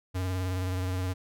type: tone with vibrato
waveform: square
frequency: 92.2 Hz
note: F#2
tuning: 6 cents flat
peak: -29 dBFS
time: 0.14-1.14 s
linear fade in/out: 20 ms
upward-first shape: sine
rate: 19 Hz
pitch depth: 36 cents each way
effects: none